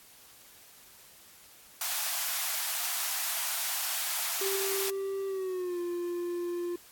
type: high-pass noise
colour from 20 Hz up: white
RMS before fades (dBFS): -32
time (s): 1.81-4.9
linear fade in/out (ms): 2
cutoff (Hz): 640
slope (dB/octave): 96
type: tone with pitch glide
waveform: triangle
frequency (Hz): 390 to 349.5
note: G4 to F4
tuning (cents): -9 to +1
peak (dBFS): -29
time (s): 4.41-6.76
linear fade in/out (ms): 5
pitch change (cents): -190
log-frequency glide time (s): 5.27-5.8
effects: white hiss -55 dBFS RMS until 6.91 s + AAC 64 kbps